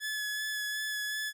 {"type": "tone with vibrato", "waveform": "sawtooth", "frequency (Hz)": 1710, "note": "A6", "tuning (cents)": -50, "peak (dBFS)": -29, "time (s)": [0, 1.33], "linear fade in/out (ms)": 50, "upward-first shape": "sine", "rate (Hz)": 2.7, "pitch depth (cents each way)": 15, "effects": []}